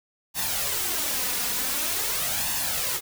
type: noise with flanger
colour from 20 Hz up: white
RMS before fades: -27 dBFS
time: 0.34-3.01 s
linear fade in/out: 50 ms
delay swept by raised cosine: 1.1 to 4.2 ms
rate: 0.46 Hz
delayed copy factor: +0.6
effects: none